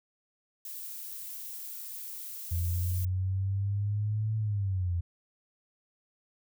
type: noise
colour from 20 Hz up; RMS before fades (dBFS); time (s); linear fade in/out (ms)
violet; -41; 0.65-3.05; 2
type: exponential two-way sweep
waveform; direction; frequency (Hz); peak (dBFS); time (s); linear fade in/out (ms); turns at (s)
sine; up then down; 84.9 to 110 to 84.9; -27; 2.51-5.01; 10; 4.37
effects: none